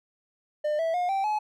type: tone with pitch steps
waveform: triangle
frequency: 601 / 655.4 / 714.7 / 779.4 / 849.9 Hz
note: D5 / E5 / F5 / G5 / G#5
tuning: +40 / -10 / +40 / -10 / +40 cents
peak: -22 dBFS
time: 0.64-1.39 s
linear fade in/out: 10 ms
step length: 150 ms
effects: none